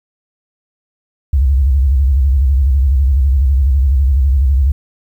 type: tone with vibrato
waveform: sine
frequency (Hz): 67.3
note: C2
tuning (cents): +49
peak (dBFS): -8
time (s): 1.33-4.72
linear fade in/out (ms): 5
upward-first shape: square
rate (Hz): 12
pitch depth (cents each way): 120
effects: 8-bit